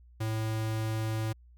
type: tone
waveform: square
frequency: 110.3 Hz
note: A2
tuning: 5 cents sharp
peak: -30 dBFS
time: 0.2-1.33 s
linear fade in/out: 10 ms
effects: added 60 Hz sine -53 dBFS peak until 1.57 s